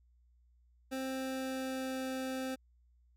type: tone with pitch glide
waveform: 25% pulse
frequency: 263.5 to 261.4 Hz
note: C4 to C4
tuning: +12 to -1 cents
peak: -32 dBFS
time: 0.91-2.56 s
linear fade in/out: 20 ms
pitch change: -13 cents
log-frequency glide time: 1.07-2.07 s
effects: added 60 Hz sine -64 dBFS peak until 3.16 s